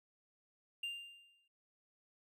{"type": "tone with exponential decay", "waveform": "triangle", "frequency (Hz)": 2794, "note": "F7", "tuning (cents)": 0, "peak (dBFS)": -35, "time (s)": [0.83, 1.48], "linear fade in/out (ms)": 5, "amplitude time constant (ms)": 140, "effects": []}